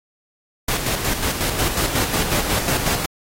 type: noise with tremolo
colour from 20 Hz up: pink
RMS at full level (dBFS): -20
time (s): 0.68-3.06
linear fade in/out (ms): 5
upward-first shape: square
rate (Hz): 5.5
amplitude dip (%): 45
effects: AAC 48 kbps